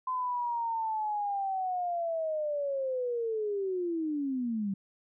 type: linear sweep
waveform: sine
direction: down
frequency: 1029 to 190 Hz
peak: -29 dBFS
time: 0.07-4.74 s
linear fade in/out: 5 ms
effects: none